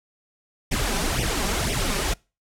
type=noise with flanger; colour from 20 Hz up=pink; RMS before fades=-24 dBFS; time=0.71-2.14 s; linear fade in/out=10 ms; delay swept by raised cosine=0.34 to 5.14 ms; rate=2 Hz; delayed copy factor=+0.85; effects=noise-tail reverb RT60 0.3 s tail -26 dB re dry + low-pass 11000 Hz 12 dB/octave